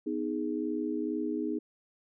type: chord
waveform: sine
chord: G# minor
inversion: first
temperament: just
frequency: 249.2 / 311.5 / 415.3 Hz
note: B3 / D#4 / G#4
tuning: +16 / +2 / 0 cents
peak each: -35 / -32 / -36 dBFS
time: 0.06-1.59 s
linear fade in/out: 10 ms
effects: none

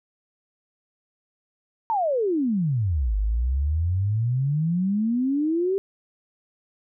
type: exponential two-way sweep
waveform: sine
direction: down then up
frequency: 932.3 to 49 to 398.1 Hz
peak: -20 dBFS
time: 1.9-5.78 s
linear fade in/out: 0 ms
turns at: 3.16 s
effects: none

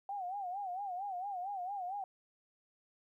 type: tone with vibrato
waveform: sine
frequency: 762 Hz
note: G5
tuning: 49 cents flat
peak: -37 dBFS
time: 0.09-2.04 s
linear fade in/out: 2 ms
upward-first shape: sine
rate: 4.4 Hz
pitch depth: 130 cents each way
effects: 13-bit

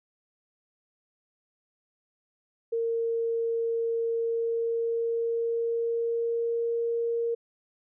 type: tone with pitch glide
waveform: sine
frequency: 460 to 465.6 Hz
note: A#4 to A#4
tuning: -23 to -2 cents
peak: -25 dBFS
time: 2.72-7.35 s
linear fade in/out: 10 ms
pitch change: +21 cents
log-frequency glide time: 4.12-6.73 s
effects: none

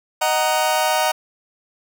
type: chord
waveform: sawtooth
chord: D# minor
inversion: none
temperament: just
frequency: 622.3 / 746.7 / 933.4 Hz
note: D#5 / F#5 / A#5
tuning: 0 / +16 / +2 cents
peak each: -17 dBFS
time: 0.21-1.12 s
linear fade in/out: 10 ms
effects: none

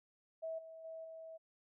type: tone with level steps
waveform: sine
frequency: 648 Hz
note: E5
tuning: 30 cents flat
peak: -39 / -50 / -45 / -48 dBFS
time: 0.42-1.38 s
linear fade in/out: 20 ms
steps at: 0.58 / 0.84 / 1.04 s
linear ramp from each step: 10 ms
effects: none

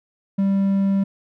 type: tone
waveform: triangle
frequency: 196 Hz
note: G3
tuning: in tune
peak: -14 dBFS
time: 0.38-1.04 s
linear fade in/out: 10 ms
effects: none

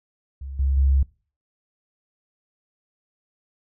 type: tone with level steps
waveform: sine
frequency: 68 Hz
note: C#2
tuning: 33 cents flat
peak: -31 / -18 / -15 dBFS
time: 0.41-1.03 s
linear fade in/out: 5 ms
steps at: 0.59 / 0.77 s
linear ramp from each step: 5 ms
effects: noise-tail reverb RT60 0.4 s tail -23 dB re dry

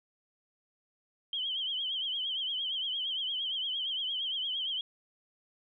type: tone with vibrato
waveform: sine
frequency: 3136 Hz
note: G7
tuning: in tune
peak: -31 dBFS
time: 1.33-4.81 s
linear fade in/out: 2 ms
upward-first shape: triangle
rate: 8.7 Hz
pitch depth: 110 cents each way
effects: none

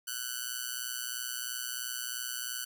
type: tone with amplitude modulation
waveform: 5% pulse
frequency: 1495 Hz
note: F#6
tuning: 17 cents sharp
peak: -20 dBFS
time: 0.07-2.65 s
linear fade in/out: 10 ms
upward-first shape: sine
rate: 123 Hz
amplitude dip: 80%
effects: none

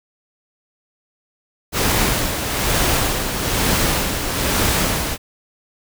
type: noise with tremolo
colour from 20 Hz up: pink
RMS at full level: -17 dBFS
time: 1.72-5.18 s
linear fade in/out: 50 ms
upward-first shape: sine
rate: 1.1 Hz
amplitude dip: 50%
effects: none

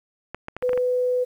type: clicks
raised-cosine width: 0.5 ms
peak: -17 dBFS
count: 7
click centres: 0.346 / 0.484 / 0.566 / 0.625 / 0.693 / 0.732 / 0.776 s
type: tone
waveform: sine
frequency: 499.1 Hz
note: B4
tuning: 18 cents sharp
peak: -19 dBFS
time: 0.62-1.25 s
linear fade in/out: 20 ms
effects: 9-bit

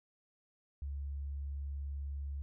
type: tone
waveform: sine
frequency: 70.3 Hz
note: C#2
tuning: 25 cents sharp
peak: -37 dBFS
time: 0.82-2.42 s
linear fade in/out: 0 ms
effects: none

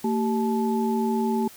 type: tone cluster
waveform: sine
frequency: 226.6 / 387.8 / 866 Hz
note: A#3 / G4 / A5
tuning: -49 / -19 / -28 cents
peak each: -23 / -27 / -29 dBFS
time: 0.04-1.48 s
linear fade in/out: 5 ms
effects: white hiss -47 dBFS RMS until 1.56 s

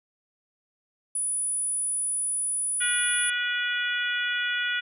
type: tone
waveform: sine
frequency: 9860 Hz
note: D#9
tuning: 17 cents flat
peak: -25 dBFS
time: 1.15-3.3 s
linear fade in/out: 5 ms
type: harmonic tone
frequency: 486.4 Hz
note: B4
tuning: 26 cents flat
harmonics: 3 / 4 / 5 / 6 / 7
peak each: -27 / -33 / -34 / -34 / -34 dBFS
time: 2.8-4.81 s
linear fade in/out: 20 ms
effects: none

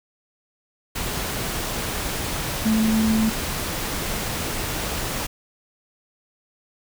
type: tone in noise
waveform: sine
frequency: 220 Hz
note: A3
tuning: in tune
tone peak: -17 dBFS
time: 2.65-3.3 s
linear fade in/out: 10 ms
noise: pink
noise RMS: -27 dBFS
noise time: 0.95-5.27 s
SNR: +7 dB
effects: none

